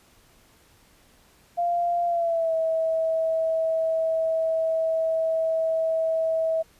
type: tone with pitch glide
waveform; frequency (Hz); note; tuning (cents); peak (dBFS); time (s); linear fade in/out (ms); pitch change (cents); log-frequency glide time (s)
sine; 694 to 647.5; F5 to E5; -11 to -31; -21; 1.57-6.63; 20; -120; 2.06-2.54
effects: pink hiss -58 dBFS RMS until 6.79 s + resampled to 32000 Hz